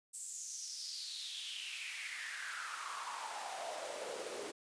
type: noise with high-pass filter sweep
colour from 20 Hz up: pink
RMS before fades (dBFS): -44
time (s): 0.13-4.52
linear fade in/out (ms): 20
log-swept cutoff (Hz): 8200 to 370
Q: 5.1
effects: resampled to 22050 Hz